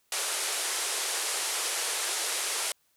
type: band-pass noise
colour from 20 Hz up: white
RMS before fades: -31 dBFS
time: 0.12-2.72 s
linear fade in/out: 2 ms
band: 360 to 11000 Hz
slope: 48 dB/octave
effects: white hiss -70 dBFS RMS until 2.96 s